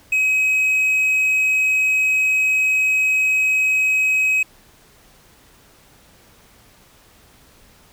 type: tone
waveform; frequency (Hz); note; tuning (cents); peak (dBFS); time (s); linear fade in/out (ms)
triangle; 2541; D#7; +36; -13; 0.12-4.43; 5
effects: pink hiss -51 dBFS RMS until 7.92 s